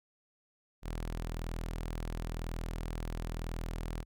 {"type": "tone", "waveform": "sawtooth", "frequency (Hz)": 40.99, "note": "E1", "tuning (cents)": -9, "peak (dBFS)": -32, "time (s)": [0.82, 4.05], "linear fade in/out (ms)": 50, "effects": []}